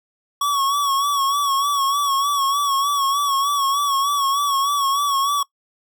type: tone with vibrato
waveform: square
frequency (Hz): 1120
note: C#6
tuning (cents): +18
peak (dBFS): -18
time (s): 0.41-5.43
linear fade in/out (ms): 5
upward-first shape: sine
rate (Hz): 3.3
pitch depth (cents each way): 54
effects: noise-tail reverb RT60 0.1 s tail -21 dB re dry

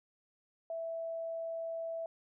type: tone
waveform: sine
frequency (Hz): 659.3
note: E5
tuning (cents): 0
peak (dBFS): -36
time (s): 0.7-2.06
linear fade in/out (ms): 2
effects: none

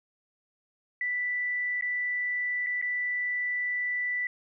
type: tone with dropouts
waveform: sine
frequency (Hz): 1975.5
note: B6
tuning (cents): 0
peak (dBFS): -27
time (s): 1.01-4.27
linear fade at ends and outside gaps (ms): 2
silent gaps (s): 1.811-1.823 / 2.664-2.668 / 2.815-2.824
effects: none

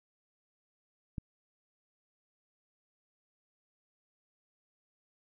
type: click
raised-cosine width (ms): 5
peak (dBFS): -24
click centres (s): 1.182
effects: none

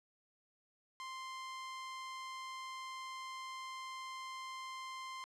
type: tone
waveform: sawtooth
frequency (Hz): 1046.5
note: C6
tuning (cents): 0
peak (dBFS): -40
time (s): 1-5.24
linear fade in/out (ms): 0
effects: low-pass 7000 Hz 12 dB/octave

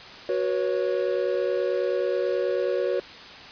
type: chord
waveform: triangle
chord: F# suspended fourth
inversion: none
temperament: equal with one note detuned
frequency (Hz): 370 / 485.1 / 554.4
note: F#4 / B4 / C#5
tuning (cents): 0 / -31 / 0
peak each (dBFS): -25 / -25 / -25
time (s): 0.29-3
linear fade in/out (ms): 2
effects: white hiss -42 dBFS RMS until 3.51 s + resampled to 11025 Hz

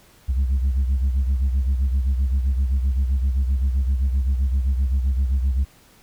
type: beating tone pair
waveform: sine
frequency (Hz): 65.41 / 73.11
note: C2 / D2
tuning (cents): 0 / -7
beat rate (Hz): 7.7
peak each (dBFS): -16 / -23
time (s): 0.28-5.65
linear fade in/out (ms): 20
effects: tanh soft clip ceiling -15 dBFS + pink hiss -53 dBFS RMS until 6.02 s

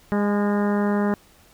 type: harmonic tone with a mistuned harmonic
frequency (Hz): 204.5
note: G#3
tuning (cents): -26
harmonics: 1 / 2 / 3 / 4 / 5 / 6 / 7 / 8 / 9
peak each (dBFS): -20 / -26 / -30 / -32 / -34 / -36 / -37 / -38 / -39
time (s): 0.12-1.14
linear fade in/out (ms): 0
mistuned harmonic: 4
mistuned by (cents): +26
effects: pink hiss -54 dBFS RMS until 1.53 s

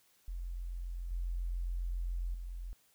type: tone with level steps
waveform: sine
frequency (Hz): 43.65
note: F1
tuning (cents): 0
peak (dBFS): -37 / -33 / -39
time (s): 0.28-2.73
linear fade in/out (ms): 0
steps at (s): 1.11 / 2.34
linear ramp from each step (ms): 5
effects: white hiss -69 dBFS RMS until 2.94 s

